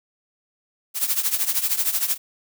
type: noise with tremolo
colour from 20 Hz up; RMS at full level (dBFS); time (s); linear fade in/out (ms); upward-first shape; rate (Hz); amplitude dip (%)
blue; -19; 0.94-2.18; 50; triangle; 13; 85
effects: none